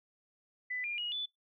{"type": "tone with pitch steps", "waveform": "sine", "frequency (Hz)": [1998, 2404, 2892, 3479], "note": ["B6", "D7", "F#7", "A7"], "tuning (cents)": [20, 40, -40, -20], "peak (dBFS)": -34, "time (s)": [0.7, 1.26], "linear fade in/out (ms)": 10, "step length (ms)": 140, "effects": ["noise-tail reverb RT60 0.2 s tail -26 dB re dry"]}